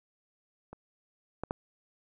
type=clicks; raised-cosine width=1 ms; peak=-30 / -20 / -17 dBFS; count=3; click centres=0.73 / 1.436 / 1.509 s; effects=none